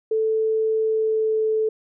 sine tone with pitch glide, 440 to 437 Hz, A4 to A4, 0 to -12 cents, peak -18 dBFS, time 0.11-1.69 s, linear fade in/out 5 ms, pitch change -12 cents, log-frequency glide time 0.82-1.45 s, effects none

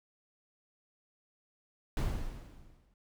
brown noise with exponential decay, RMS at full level -28 dBFS, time 1.97-2.94 s, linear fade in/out 1 ms, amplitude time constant 210 ms, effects none

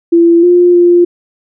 sine tone with pitch steps, 338.4 / 353.2 / 349.5 Hz, E4 / F4 / F4, +45 / +20 / +1 cents, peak -3 dBFS, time 0.12-1.05 s, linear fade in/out 10 ms, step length 310 ms, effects none

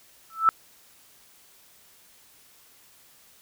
sine tone with exponential growth, 1318.5 Hz, E6, in tune, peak -11 dBFS, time 0.3-0.49 s, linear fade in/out 0 ms, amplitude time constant 40 ms, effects white hiss -56 dBFS RMS until 3.41 s

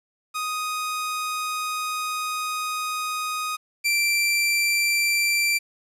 sawtooth tone pair in turn, 1247 / 2349 Hz, D#6 / D7, +3 / 0 cents, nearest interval major seventh, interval 1097 cents, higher second, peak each -22 / -16 dBFS, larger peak second, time 0.34-3.57 / 3.84-5.59 s, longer first, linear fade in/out 20 ms, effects resampled to 32000 Hz + 9-bit

